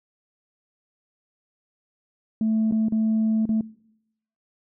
sine tone with dropouts, 220 Hz, A3, in tune, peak -18 dBFS, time 2.41-3.61 s, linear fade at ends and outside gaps 2 ms, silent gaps 2.712-2.722 / 2.885-2.922 / 3.455-3.491 s, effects noise-tail reverb RT60 0.8 s tail -23 dB re dry + tanh soft clip ceiling -16 dBFS

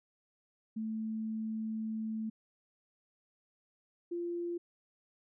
sine tone pair in turn, 220 / 345.6 Hz, A3 / F4, 0 / -18 cents, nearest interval minor sixth, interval 782 cents, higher second, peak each -34 / -34 dBFS, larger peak neither, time 0.76-2.3 / 4.11-4.58 s, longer first, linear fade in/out 10 ms, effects none

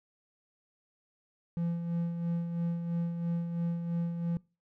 triangle tone with tremolo, 170 Hz, F3, 46 cents flat, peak -26 dBFS, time 1.57-4.37 s, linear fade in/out 0 ms, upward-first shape sine, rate 3 Hz, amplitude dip 50%, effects noise-tail reverb RT60 0.3 s tail -23 dB re dry

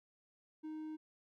triangle tone, 311.1 Hz, D#4, in tune, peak -40 dBFS, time 0.63-0.97 s, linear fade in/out 20 ms, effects none

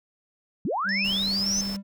sine linear sweep, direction up, 134.8 to 6270 Hz, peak -24 dBFS, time 0.65-1.61 s, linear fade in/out 2 ms
triangle tone with pitch glide, 196 to 197.71 Hz, G3 to G3, 0 to +15 cents, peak -28 dBFS, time 0.84-1.83 s, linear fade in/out 50 ms, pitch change +15 cents, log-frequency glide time 1.19-1.6 s
sine tone with tremolo, 5274 Hz, E8, in tune, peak -29 dBFS, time 0.89-1.76 s, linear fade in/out 0 ms, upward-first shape sine, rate 1.8 Hz, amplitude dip 70%
pink noise, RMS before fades -40 dBFS, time 1.04-1.77 s, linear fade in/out 10 ms
effects none

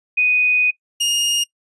sine / sawtooth tone pair in turn, 2489 / 2845 Hz, D#7 / F7, 0 / +31 cents, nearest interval major second, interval 231 cents, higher second, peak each -13 dBFS, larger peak neither, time 0.17-0.71 / 1-1.44 s, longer first, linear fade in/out 10 ms, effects noise-tail reverb RT60 0.1 s tail -21 dB re dry + resampled to 24000 Hz

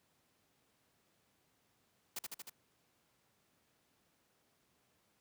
white noise with echo, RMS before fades -41 dBFS, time 2.16-2.19 s, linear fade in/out 5 ms, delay 77 ms, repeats 4, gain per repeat -2 dB, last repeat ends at 2.498 s, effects pink hiss -75 dBFS RMS until 5.2 s + high-pass 100 Hz 12 dB/octave

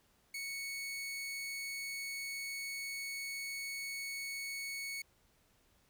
sawtooth tone, 2217 Hz, C#7, in tune, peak -36 dBFS, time 0.34-5.02 s, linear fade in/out 5 ms, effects pink hiss -71 dBFS RMS until 5.89 s

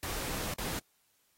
pink noise with dropouts, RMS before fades -37 dBFS, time 0.03-0.79 s, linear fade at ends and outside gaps 1 ms, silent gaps 0.538-0.584 s, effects white hiss -72 dBFS RMS until 1.37 s + AAC 48 kbps

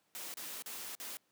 white noise with dropouts, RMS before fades -44 dBFS, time 0.15-1.17 s, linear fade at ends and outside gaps 0 ms, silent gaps 0.34-0.371 / 0.622-0.661 / 0.951-1 s, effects pink hiss -75 dBFS RMS until 1.31 s + high-pass 200 Hz 12 dB/octave

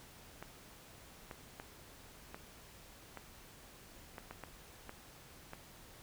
clicks, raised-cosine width 0.5 ms, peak -30 dBFS, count 10, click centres 0.426 / 1.312 / 1.599 / 2.345 / 3.173 / 4.182 / 4.31 / 4.437 / 4.894 / 5.534 s, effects pink hiss -57 dBFS RMS until 6.02 s

